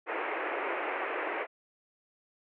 pink band-pass noise, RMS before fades -34 dBFS, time 0.06-1.47 s, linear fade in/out 50 ms, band 340 to 2500 Hz, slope 48 dB/octave, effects none

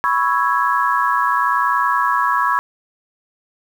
sine chord, C# minor seventh, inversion third, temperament equal, 987.8 / 1108.7 / 1318.5 / 1661.2 Hz, B5 / C#6 / E6 / G#6, 0 / 0 / 0 / 0 cents, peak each -19 / -18 / -22 / -21 dBFS, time 0.04-2.59 s, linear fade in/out 0 ms, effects 7-bit

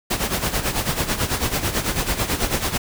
pink noise with tremolo, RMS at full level -20 dBFS, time 0.1-2.78 s, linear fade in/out 10 ms, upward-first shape sine, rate 9.1 Hz, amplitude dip 70%, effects none

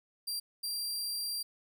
sawtooth tone bursts at uneven times, 4734 Hz, D8, 13 cents sharp, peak -31 dBFS, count 2, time 0.27-0.4 / 0.63-1.43 s, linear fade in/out 10 ms, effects 12-bit

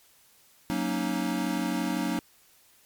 square chord, D# minor seventh, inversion first, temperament equal with one note detuned, 185 / 233.1 / 278.8 / 311.1 Hz, F#3 / A#3 / C#4 / D#4, 0 / 0 / +10 / 0 cents, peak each -33 dBFS, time 0.7-2.19 s, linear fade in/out 0 ms, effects white hiss -60 dBFS RMS until 2.85 s + MP3 96 kbps

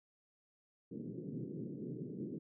pink band-pass noise, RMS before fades -44 dBFS, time 0.91-2.39 s, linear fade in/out 10 ms, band 130 to 420 Hz, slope 48 dB/octave, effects none

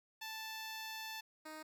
10% pulse tone pair in turn, 880 / 311.1 Hz, A5 / D#4, 0 / 0 cents, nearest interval octave + tritone, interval 1800 cents, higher first, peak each -35 / -39 dBFS, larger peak first, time 0.21-1.21 / 1.45-1.63 s, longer first, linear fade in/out 10 ms, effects none

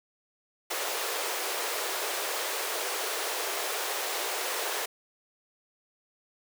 pink high-pass noise, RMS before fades -32 dBFS, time 0.7-4.86 s, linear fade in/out 10 ms, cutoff 380 Hz, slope 48 dB/octave, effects none

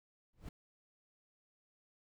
brown noise with exponential growth, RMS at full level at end -39 dBFS, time 0.33-0.49 s, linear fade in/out 5 ms, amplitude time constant 33 ms, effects none

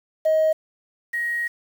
sine tone pair in turn, 630 / 1887.9 Hz, D#5 / A#6, +21 / +21 cents, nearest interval octave + perfect fifth, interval 1900 cents, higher second, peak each -14 / -22 dBFS, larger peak first, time 0.25-0.53 / 1.13-1.48 s, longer second, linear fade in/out 10 ms, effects tanh soft clip ceiling -13 dBFS + 7-bit

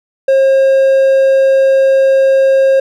triangle tone, 537 Hz, C5, 45 cents sharp, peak -4 dBFS, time 0.28-2.8 s, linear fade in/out 5 ms, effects none

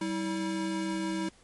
square tone pair together, 192.24 / 322.6 Hz, G3 / E4, -34 / -37 cents, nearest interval major sixth, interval 897 cents, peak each -35 / -32 dBFS, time 0.01-1.29 s, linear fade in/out 5 ms, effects pink hiss -60 dBFS RMS until 1.43 s + MP3 48 kbps

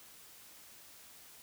silence, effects white hiss -56 dBFS RMS until 1.42 s

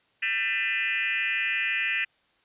sine tone with frequency modulation, 2217 Hz, C#7, in tune, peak -24 dBFS, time 0.22-2.05 s, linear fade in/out 10 ms, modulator 215 Hz, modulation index 2.5, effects white hiss -66 dBFS RMS until 2.44 s + resampled to 8000 Hz

